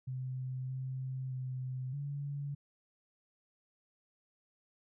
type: tone with pitch steps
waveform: sine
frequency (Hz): 129.1 / 130.8 / 128.8 / 142.3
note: C3 / C3 / C3 / C#3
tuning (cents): -23 / 0 / -27 / +46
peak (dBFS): -36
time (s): 0.07-2.55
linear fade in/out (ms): 10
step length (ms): 620
effects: none